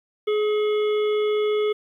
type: harmonic tone with a mistuned harmonic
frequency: 422.7 Hz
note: G#4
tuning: 31 cents sharp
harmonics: 1 / 3 / 5 / 7 / 8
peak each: -19 / -34 / -36 / -42 / -38 dBFS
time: 0.27-1.73 s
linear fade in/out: 10 ms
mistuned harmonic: 5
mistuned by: +34 cents
effects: 10-bit